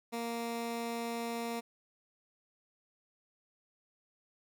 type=tone; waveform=15% pulse; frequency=233.1 Hz; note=A#3; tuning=in tune; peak=-29 dBFS; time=0.12-1.61 s; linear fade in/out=20 ms; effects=none